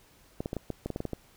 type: clicks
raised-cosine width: 2 ms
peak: -19 dBFS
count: 11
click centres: 0.405 / 0.459 / 0.531 / 0.567 / 0.703 / 0.86 / 0.903 / 0.961 / 1.004 / 1.053 / 1.133 s
effects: pink hiss -60 dBFS RMS until 1.36 s